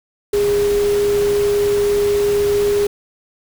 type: tone in noise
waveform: sine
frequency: 408.7 Hz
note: G#4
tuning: 28 cents flat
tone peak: -13 dBFS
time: 0.33-2.87 s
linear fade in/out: 5 ms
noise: pink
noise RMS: -28 dBFS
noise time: 0.33-2.87 s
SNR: +12 dB
effects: none